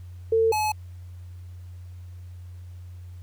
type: tone pair in turn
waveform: sine / square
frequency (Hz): 450 / 853.9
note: A4 / G#5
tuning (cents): +39 / +48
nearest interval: major seventh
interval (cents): 1109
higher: second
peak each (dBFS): -17 / -23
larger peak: first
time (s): 0.32-0.52 / 0.52-0.72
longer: neither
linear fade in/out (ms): 5
effects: added 89 Hz sine -38 dBFS peak until 3.22 s + pink hiss -62 dBFS RMS until 3.22 s